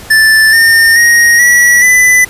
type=tone with pitch steps; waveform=square; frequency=1760 / 1816.8 / 1875.5 / 1936 / 1998.5 Hz; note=A6 / A#6 / A#6 / B6 / B6; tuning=0 / -45 / +10 / -35 / +20 cents; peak=-4 dBFS; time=0.1-2.25 s; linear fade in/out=10 ms; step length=430 ms; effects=pink hiss -31 dBFS RMS until 2.29 s + resampled to 32000 Hz